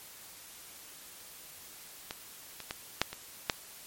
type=clicks; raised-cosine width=0.2 ms; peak=-19 / -24 / -17 / -7 / -21 / -8 dBFS; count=6; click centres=2.109 / 2.603 / 2.709 / 3.016 / 3.13 / 3.498 s; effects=white hiss -50 dBFS RMS until 3.86 s + MP3 64 kbps